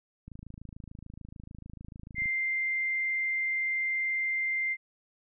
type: click train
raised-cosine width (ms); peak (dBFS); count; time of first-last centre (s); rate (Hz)
5; -32; 54; 0.28-2.258; 26.8
type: tone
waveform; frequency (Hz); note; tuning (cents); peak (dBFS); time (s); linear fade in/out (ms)
sine; 2093; C7; 0; -27; 2.15-4.77; 50
effects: none